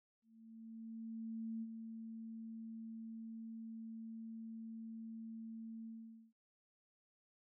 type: tone with ADSR envelope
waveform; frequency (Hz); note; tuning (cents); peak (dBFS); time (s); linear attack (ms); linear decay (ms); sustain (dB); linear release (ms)
sine; 224.9; A3; +38; -40; 0.22-6.33; 1400; 43; -6; 470
effects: none